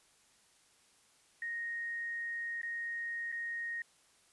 sine tone with dropouts, 1864.7 Hz, A#6, in tune, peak -36 dBFS, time 1.42-3.82 s, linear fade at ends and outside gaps 2 ms, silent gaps 2.616-2.631 / 3.318-3.324 s, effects white hiss -67 dBFS RMS until 4.32 s + resampled to 24000 Hz

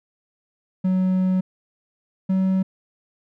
triangle tone pair in turn, 186 / 189.14 Hz, F#3 / F#3, +9 / +38 cents, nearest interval unison, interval 29 cents, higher second, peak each -15 dBFS, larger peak neither, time 0.84-1.41 / 2.29-2.63 s, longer first, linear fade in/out 10 ms, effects none

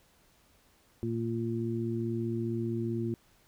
harmonic tone, 115.3 Hz, A#2, 19 cents flat, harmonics 1 / 2 / 3, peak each -34 / -34 / -34 dBFS, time 1.03-3.14 s, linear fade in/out 0 ms, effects pink hiss -65 dBFS RMS until 3.47 s

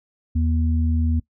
sine tone pair together, 80.09 / 240 Hz, E2 / B3, -49 / -49 cents, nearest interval octave + perfect fifth, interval 1900 cents, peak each -18 / -25 dBFS, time 0.35-1.2 s, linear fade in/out 10 ms, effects noise-tail reverb RT60 0.1 s tail -20 dB re dry

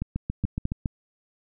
two click trains, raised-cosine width 5 ms, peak -15 / -13 dBFS, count 6 / 3, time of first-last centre 0.02-0.719 / 0.45-0.858 s, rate 7.15 / 4.9 Hz, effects none

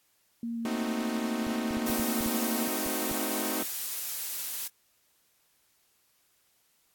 sine tone with vibrato, 231.7 Hz, A#3, 10 cents flat, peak -31 dBFS, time 0.43-2.68 s, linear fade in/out 2 ms, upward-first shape square, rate 3.7 Hz, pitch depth 8 cents each way
sawtooth chord, A diminished seventh, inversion none, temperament equal, 220 / 261.6 / 311.1 / 370 Hz, A3 / C4 / Eb4 / Gb4, 0 / 0 / 0 / 0 cents, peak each -34 / -33 / -32 / -36 dBFS, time 0.65-3.63 s, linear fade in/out 2 ms
clicks, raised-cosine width 5 ms, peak -29 dBFS, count 9, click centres 1.468 / 1.709 / 1.77 / 1.899 / 1.998 / 2.208 / 2.262 / 2.863 / 3.114 s
blue noise, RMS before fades -34 dBFS, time 1.86-4.68 s, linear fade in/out 10 ms
effects white hiss -69 dBFS RMS until 6.94 s + AAC 64 kbps

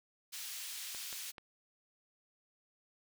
pink high-pass noise, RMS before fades -44 dBFS, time 0.32-1.32 s, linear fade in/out 20 ms, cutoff 3100 Hz, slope 12 dB/octave
clicks, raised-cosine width 0.3 ms, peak -31 dBFS, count 3, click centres 0.948 / 1.128 / 1.382 s
effects none

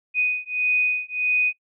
sine beating tone pair, 2489 / 2490.6 Hz, D#7 / D#7, 0 / +1 cents, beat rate 1.6 Hz, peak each -23 dBFS, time 0.14-1.53 s, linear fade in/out 50 ms, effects noise-tail reverb RT60 0.1 s tail -20 dB re dry

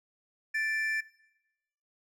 triangle tone pair together, 1759.8 / 2349 Hz, A6 / D7, 0 / 0 cents, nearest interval perfect fourth, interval 500 cents, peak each -27 / -34 dBFS, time 0.54-1.01 s, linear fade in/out 10 ms, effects noise-tail reverb RT60 0.9 s tail -19 dB re dry

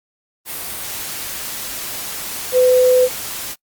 sine tone in noise, 505 Hz, B4, 39 cents sharp, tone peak -9 dBFS, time 2.52-3.09 s, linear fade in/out 50 ms, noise white, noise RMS -27 dBFS, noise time 0.45-3.56 s, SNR +15 dB, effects noise-tail reverb RT60 0.1 s tail -26 dB re dry + Opus 32 kbps

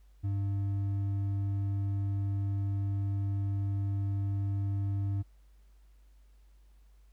triangle tone with hard clipping, 99.3 Hz, G2, 23 cents sharp, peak -30 dBFS, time 0.23-5.23 s, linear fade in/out 20 ms, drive 8 dB, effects added 50 Hz sine -56 dBFS peak until 7.12 s + pink hiss -74 dBFS RMS until 7.12 s

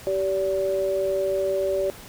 sine tone pair together, 386.6 / 574.7 Hz, G4 / D5, -24 / -38 cents, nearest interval perfect fifth, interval 686 cents, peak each -25 / -23 dBFS, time 0.07-1.9 s, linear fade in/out 0 ms, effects pink hiss -43 dBFS RMS until 2.08 s

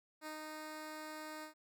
10% pulse tone with ADSR envelope, 309 Hz, D#4, 12 cents flat, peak -35 dBFS, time 0.21-1.54 s, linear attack 53 ms, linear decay 120 ms, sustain -2 dB, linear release 110 ms, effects none

